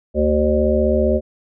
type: harmonic tone with a mistuned harmonic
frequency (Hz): 75.5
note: D2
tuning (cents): +48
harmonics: 1 / 3 / 5 / 7 / 8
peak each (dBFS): -20 / -20 / -20 / -20 / -20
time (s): 0.14-1.21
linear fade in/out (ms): 50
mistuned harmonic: 1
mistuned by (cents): -87
effects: none